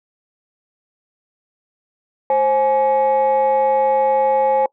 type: tone pair together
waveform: sine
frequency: 530.9 / 842 Hz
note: C5 / G#5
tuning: +25 / +24 cents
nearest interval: minor sixth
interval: 799 cents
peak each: -14 dBFS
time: 2.3-4.66 s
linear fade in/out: 2 ms
effects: noise-tail reverb RT60 0.1 s tail -24 dB re dry + tanh soft clip ceiling -9 dBFS